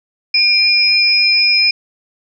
sine tone pair together, 2394 / 5101 Hz, D7 / D#8, +33 / +42 cents, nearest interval octave + minor second, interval 1309 cents, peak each -13 / -11 dBFS, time 0.34-1.71 s, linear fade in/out 5 ms, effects none

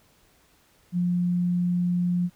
sine tone, 176.9 Hz, F3, 23 cents sharp, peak -21 dBFS, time 0.92-2.3 s, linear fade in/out 50 ms, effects pink hiss -61 dBFS RMS until 2.35 s

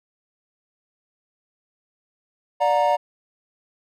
triangle chord, D augmented, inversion none, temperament equal with one note detuned, 587.3 / 722.7 / 932.3 Hz, D5 / F#5 / A#5, 0 / -41 / 0 cents, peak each -19 dBFS, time 2.6-2.97 s, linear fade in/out 20 ms, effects none

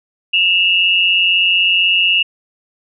sine tone pair together, 2679 / 2863 Hz, E7 / F7, +27 / +42 cents, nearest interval minor second, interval 115 cents, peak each -13 dBFS, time 0.33-2.23 s, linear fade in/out 10 ms, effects none

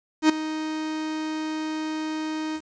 45% pulse tone with ADSR envelope, 312 Hz, D#4, 5 cents sharp, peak -12 dBFS, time 0.22-2.61 s, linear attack 74 ms, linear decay 7 ms, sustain -15 dB, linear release 58 ms, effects resampled to 16000 Hz + 8-bit

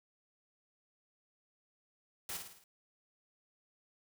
white noise with echo, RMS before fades -41 dBFS, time 2.29-2.37 s, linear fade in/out 2 ms, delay 54 ms, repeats 5, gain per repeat -5 dB, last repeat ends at 2.64 s, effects none

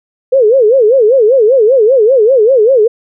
sine tone with vibrato, 478.1 Hz, A#4, 44 cents sharp, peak -4 dBFS, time 0.32-2.88 s, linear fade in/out 10 ms, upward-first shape sine, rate 5.1 Hz, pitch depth 240 cents each way, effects none

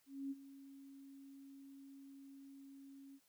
sine tone with ADSR envelope, 274.3 Hz, C#4, 18 cents flat, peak -39 dBFS, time 0.06-3.2 s, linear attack 250 ms, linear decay 33 ms, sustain -15 dB, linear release 52 ms, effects white hiss -75 dBFS RMS until 3.28 s

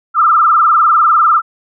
sine tone with vibrato, 1275 Hz, D#6, 42 cents sharp, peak -6 dBFS, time 0.14-1.42 s, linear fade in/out 50 ms, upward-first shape sine, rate 20 Hz, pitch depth 130 cents each way, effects none

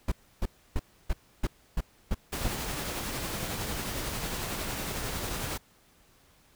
brown noise bursts, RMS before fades -26 dBFS, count 8, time 0.08-2.484 s, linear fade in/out 5 ms, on 38 ms, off 300 ms
pink noise with tremolo, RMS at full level -33 dBFS, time 2.32-5.58 s, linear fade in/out 10 ms, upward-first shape triangle, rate 11 Hz, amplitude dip 30%
effects pink hiss -62 dBFS RMS until 6.55 s

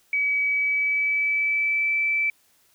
sine tone with pitch glide, 2278 to 2320 Hz, C#7 to D7, +47 to -22 cents, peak -20 dBFS, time 0.13-2.3 s, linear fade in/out 2 ms, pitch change +31 cents, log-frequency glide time 0.46-1.94 s, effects white hiss -62 dBFS RMS until 2.74 s

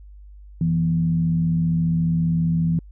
sine tone with frequency modulation, 165.5 Hz, E3, 7 cents sharp, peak -17 dBFS, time 0.61-2.79 s, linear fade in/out 2 ms, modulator 74.8 Hz, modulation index 0.42, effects added 50 Hz sine -40 dBFS peak until 2.91 s

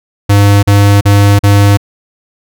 square tone bursts, 101.1 Hz, G#2, 46 cents flat, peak -4 dBFS, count 4, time 0.29-1.773 s, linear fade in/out 10 ms, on 340 ms, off 41 ms, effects none

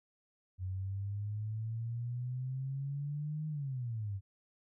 sine exponential two-way sweep, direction up then down, 91.6 to 155.56 to 94.8 Hz, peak -35 dBFS, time 0.58-4.21 s, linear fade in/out 50 ms, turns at 3.48 s, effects none

